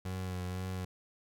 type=tone with vibrato; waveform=30% pulse; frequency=92 Hz; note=F#2; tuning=9 cents flat; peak=-33 dBFS; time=0.05-0.85 s; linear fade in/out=5 ms; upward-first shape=sine; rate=2 Hz; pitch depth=26 cents each way; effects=none